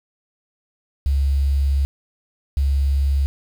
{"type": "tone pair in turn", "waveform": "sine", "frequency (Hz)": [69.3, 69.3], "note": ["C#2", "C#2"], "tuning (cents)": [0, 0], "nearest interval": "unison", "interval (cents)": 0, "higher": "neither", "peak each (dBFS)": -15, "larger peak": "neither", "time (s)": [[1.06, 1.85], [2.57, 3.26]], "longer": "first", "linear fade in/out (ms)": 0, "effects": ["7-bit"]}